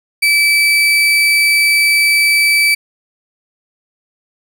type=tone; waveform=35% pulse; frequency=2310 Hz; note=D7; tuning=29 cents flat; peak=-7 dBFS; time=0.22-2.75 s; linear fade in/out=10 ms; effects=none